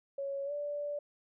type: tone with pitch glide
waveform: sine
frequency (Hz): 554.4 to 582.6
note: C#5 to D5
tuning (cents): 0 to -14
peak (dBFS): -34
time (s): 0.18-0.99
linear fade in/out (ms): 5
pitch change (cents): +86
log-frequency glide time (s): 0.45-0.52
effects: none